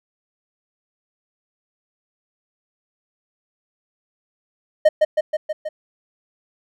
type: tone with echo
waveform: triangle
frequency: 616 Hz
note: D#5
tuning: 17 cents flat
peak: -6 dBFS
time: 4.85-4.89 s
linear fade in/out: 10 ms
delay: 160 ms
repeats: 5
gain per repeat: -3 dB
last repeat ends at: 5.69 s
effects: none